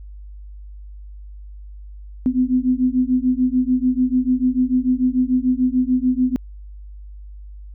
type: beating tone pair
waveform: sine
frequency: 250.4 / 257.2 Hz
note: B3 / C4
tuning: +24 / -30 cents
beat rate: 6.8 Hz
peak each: -18 dBFS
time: 2.26-6.36 s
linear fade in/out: 0 ms
effects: added 50 Hz sine -34 dBFS peak until 7.74 s